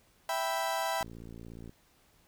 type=chord; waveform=35% pulse; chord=E minor; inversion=none; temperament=equal; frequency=659.3 / 784 / 987.8 Hz; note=E5 / G5 / B5; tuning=0 / 0 / 0 cents; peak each=-33 dBFS; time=0.29-1.03 s; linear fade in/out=2 ms
type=click train; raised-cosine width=3 ms; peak=-34 dBFS; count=40; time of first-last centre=1.01-1.694 s; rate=57 Hz
effects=pink hiss -66 dBFS RMS until 2.27 s